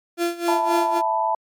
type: tone with tremolo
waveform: 35% pulse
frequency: 343.2 Hz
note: F4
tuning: 30 cents flat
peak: -17 dBFS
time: 0.17-1.02 s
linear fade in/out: 50 ms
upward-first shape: sine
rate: 3.8 Hz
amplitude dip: 85%
type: chord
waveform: sine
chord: E suspended fourth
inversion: none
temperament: equal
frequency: 659.3 / 880 / 987.8 Hz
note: E5 / A5 / B5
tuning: 0 / 0 / 0 cents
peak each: -25 / -21 / -24 dBFS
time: 0.48-1.35 s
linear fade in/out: 2 ms
effects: MP3 96 kbps